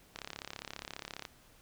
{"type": "click train", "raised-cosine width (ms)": 0.2, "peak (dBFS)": -23, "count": 39, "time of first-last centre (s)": [0.16, 1.252], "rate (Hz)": 34.8, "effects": ["pink hiss -62 dBFS RMS until 1.61 s"]}